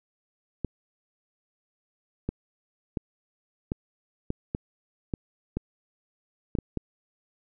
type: clicks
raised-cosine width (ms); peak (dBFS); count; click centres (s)
3; -15; 11; 0.647 / 2.29 / 2.972 / 3.719 / 4.304 / 4.549 / 5.138 / 5.57 / 6.552 / 6.587 / 6.773
effects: none